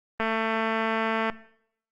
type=click train; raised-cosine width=0.5 ms; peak=-12 dBFS; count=246; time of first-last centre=0.2-1.299 s; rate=223 Hz; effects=noise-tail reverb RT60 0.7 s tail -19 dB re dry + Opus 32 kbps